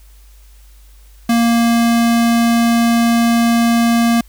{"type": "tone", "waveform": "square", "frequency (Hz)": 233.1, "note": "A#3", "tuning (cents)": 0, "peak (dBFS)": -11, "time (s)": [1.29, 4.21], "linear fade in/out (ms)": 5, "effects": ["added 50 Hz sine -40 dBFS peak until 4.28 s", "white hiss -52 dBFS RMS until 4.28 s"]}